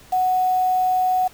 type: tone with quantisation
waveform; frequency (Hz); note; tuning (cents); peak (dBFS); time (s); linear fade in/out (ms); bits
sine; 740; F#5; 0; -16; 0.12-1.28; 10; 6
effects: pink hiss -48 dBFS RMS until 1.33 s